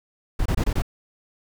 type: noise bursts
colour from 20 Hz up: brown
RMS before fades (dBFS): -21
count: 5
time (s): 0.39-0.821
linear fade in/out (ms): 5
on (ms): 67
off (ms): 24
effects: none